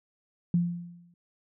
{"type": "tone with exponential decay", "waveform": "sine", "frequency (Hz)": 173.3, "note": "F3", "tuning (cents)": -13, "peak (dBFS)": -19, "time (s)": [0.54, 1.14], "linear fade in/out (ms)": 2, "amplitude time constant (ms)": 130, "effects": []}